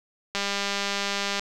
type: click train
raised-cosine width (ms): 0.2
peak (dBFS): -10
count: 210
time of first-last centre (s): 0.35-1.395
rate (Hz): 200
effects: none